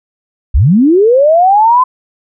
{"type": "linear sweep", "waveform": "sine", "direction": "up", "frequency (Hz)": [45.14, 1037], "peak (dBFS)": -4, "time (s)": [0.54, 1.84], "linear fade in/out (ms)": 10, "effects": []}